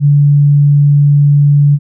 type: tone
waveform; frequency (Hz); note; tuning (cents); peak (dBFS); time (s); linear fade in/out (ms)
sine; 144.3; D3; -30; -4; 0-1.79; 50
effects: none